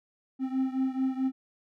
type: beating tone pair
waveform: triangle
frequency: 261.4 / 266 Hz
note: C4 / C4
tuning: -1 / +29 cents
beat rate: 4.6 Hz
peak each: -26 / -29 dBFS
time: 0.39-1.32 s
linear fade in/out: 50 ms
effects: none